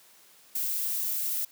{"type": "noise", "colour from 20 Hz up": "violet", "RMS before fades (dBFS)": -30, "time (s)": [0.55, 1.45], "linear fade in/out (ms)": 5, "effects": ["white hiss -57 dBFS RMS until 1.51 s", "high-pass 150 Hz 12 dB/octave"]}